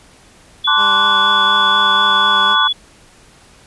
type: tone with pitch glide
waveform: sine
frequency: 3427 to 3405 Hz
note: A7 to G#7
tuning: -46 to +42 cents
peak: -14 dBFS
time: 0.64-2.73 s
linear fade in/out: 10 ms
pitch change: -12 cents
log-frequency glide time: 2.12-2.57 s
type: chord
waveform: sine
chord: D dominant seventh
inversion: second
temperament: equal with one note detuned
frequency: 880 / 1046.5 / 1156.5 / 1480 Hz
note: A5 / C6 / D6 / F#6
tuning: 0 / 0 / -27 / 0 cents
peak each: -20 / -18 / -16 / -16 dBFS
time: 0.67-2.68 s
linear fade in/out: 10 ms
type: tone with vibrato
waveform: 10% pulse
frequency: 198.6 Hz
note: G3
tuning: 23 cents sharp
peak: -18 dBFS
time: 0.76-2.57 s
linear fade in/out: 50 ms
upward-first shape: triangle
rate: 4.1 Hz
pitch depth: 34 cents each way
effects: pink hiss -46 dBFS RMS until 3.66 s + resampled to 24000 Hz